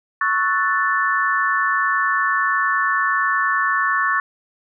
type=chord; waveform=sine; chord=F# minor seventh; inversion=second; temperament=equal; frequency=1108.7 / 1318.5 / 1480 / 1760 Hz; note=C#6 / E6 / F#6 / A6; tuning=0 / 0 / 0 / 0 cents; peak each=-20 / -26 / -24 / -20 dBFS; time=0.21-4.2 s; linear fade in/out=2 ms; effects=none